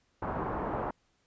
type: low-pass noise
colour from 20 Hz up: white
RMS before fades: -34 dBFS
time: 0.22-0.91 s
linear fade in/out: 5 ms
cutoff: 1100 Hz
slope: 24 dB/octave
effects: pink hiss -72 dBFS RMS until 1.26 s + resampled to 16000 Hz